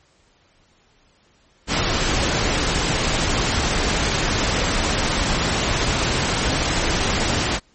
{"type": "noise", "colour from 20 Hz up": "pink", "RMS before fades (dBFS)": -20, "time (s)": [1.67, 7.6], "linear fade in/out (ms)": 50, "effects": ["pink hiss -58 dBFS RMS until 7.74 s", "MP3 32 kbps"]}